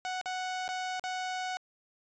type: tone with dropouts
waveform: sawtooth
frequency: 740 Hz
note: F#5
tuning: in tune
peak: -29 dBFS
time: 0.05-1.57 s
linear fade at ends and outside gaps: 0 ms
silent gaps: 0.213-0.258 / 0.679-0.689 / 0.996-1.039 s
effects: resampled to 16000 Hz